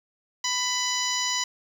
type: harmonic tone with a mistuned harmonic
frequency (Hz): 996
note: B5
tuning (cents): +14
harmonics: 1 / 2 / 3 / 4 / 5 / 6 / 7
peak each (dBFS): -32 / -32 / -32 / -32 / -32 / -32 / -32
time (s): 0.44-1.44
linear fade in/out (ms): 5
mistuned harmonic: 6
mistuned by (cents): -35
effects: 8-bit